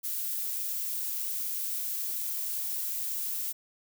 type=noise; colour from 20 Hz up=violet; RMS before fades=-33 dBFS; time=0.03-3.53 s; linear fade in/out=20 ms; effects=none